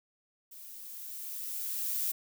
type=noise with level ramp; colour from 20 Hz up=violet; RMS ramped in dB=-49 to -31 dBFS; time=0.51-2.12 s; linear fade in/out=10 ms; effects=none